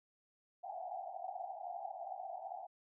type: band-pass noise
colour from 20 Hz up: white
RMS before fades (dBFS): -45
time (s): 0.63-2.67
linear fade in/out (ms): 20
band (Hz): 680 to 790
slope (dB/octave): 96
effects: none